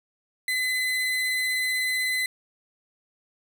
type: tone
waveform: 35% pulse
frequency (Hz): 2023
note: B6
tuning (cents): +41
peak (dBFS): -22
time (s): 0.48-2.26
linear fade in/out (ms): 2
effects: none